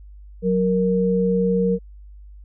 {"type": "tone pair together", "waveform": "sine", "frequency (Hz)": [185, 466.2], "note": ["F#3", "A#4"], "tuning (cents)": [0, 0], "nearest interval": "octave + major third", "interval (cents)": 1600, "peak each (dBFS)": -19, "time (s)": [0.42, 1.79], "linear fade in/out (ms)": 50, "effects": ["added 50 Hz sine -39 dBFS peak until 2.44 s"]}